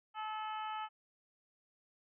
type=harmonic tone; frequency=432.3 Hz; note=A4; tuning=31 cents flat; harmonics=2 / 3 / 4 / 5 / 6 / 7; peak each=-40 / -43 / -53 / -56 / -54 / -52 dBFS; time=0.14-0.89 s; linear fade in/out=50 ms; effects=none